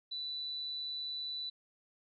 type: tone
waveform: sine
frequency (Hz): 3975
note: B7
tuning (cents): +10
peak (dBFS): -37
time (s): 0.11-1.5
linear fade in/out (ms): 10
effects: none